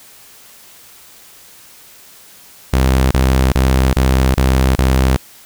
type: tone bursts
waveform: sawtooth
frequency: 65.3 Hz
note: C2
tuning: 3 cents flat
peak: -6 dBFS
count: 6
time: 2.73-5.165 s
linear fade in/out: 5 ms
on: 380 ms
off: 31 ms
effects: white hiss -42 dBFS RMS until 5.45 s